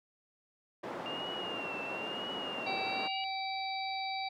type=band-pass noise; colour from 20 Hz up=white; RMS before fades=-41 dBFS; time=0.83-3.08 s; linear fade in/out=10 ms; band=220 to 880 Hz; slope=12 dB/octave
type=tone with vibrato; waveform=sine; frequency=2794 Hz; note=F7; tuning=in tune; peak=-39 dBFS; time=1.06-3.24 s; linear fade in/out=0 ms; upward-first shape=triangle; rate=1 Hz; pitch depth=84 cents each way
type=harmonic tone; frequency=771 Hz; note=G5; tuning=29 cents flat; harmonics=1 / 3 / 5 / 6; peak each=-36 / -41 / -43 / -44 dBFS; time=2.66-4.29 s; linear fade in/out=10 ms
effects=none